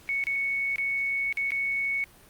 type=tone with dropouts; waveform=sine; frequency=2217 Hz; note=C#7; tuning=in tune; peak=-25 dBFS; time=0.09-2.04 s; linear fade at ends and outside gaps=0 ms; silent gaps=0.239-0.269 / 0.759-0.783 / 1.326-1.372 / 1.506-1.519 s; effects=pink hiss -54 dBFS RMS until 2.29 s + Opus 48 kbps